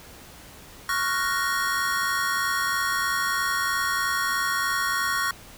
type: chord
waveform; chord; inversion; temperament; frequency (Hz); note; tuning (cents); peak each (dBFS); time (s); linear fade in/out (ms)
square; Gb major seventh; second; equal; 1108.7 / 1396.9 / 1480 / 1864.7; Db6 / F6 / Gb6 / Bb6; 0 / 0 / 0 / 0; -28 / -31 / -31 / -29; 0.89-5.31; 2
effects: pink hiss -46 dBFS RMS until 5.57 s